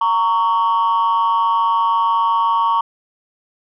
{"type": "tone pair together", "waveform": "sine", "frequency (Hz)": [923.5, 1118], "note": ["A#5", "C#6"], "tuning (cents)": [-16, 14], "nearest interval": "minor third", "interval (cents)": 330, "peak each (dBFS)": -14, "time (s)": [0.01, 2.81], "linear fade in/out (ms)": 5, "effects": ["tanh soft clip ceiling -10 dBFS"]}